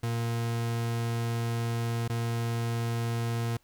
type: tone with dropouts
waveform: 40% pulse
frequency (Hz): 116.54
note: A#2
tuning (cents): 0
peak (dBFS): -27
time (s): 0.03-3.57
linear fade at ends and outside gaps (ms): 5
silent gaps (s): 2.079-2.097
effects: pink hiss -67 dBFS RMS until 3.63 s